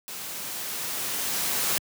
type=noise with level ramp; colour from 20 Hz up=white; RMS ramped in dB=-37 to -25 dBFS; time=0.08-1.78 s; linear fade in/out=0 ms; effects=high-pass 100 Hz 12 dB/octave